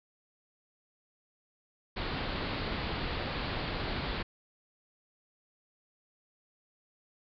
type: low-pass noise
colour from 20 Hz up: pink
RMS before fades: -35 dBFS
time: 1.96-4.23 s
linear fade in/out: 10 ms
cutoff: 4700 Hz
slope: 96 dB/octave
effects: none